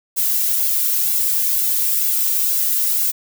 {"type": "noise with flanger", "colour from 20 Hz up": "violet", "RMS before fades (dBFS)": -18, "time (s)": [0.16, 3.12], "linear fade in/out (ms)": 20, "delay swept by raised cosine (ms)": [1.6, 2.39], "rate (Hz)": 2.1, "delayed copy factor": -0.75, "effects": []}